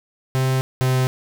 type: tone pair in turn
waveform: 45% pulse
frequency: 131 / 129.2 Hz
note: C3 / C3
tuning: +2 / -21 cents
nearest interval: unison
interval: 23 cents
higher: first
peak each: -17 / -16 dBFS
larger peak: second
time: 0.35-0.61 / 0.81-1.07 s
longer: neither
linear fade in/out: 0 ms
effects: none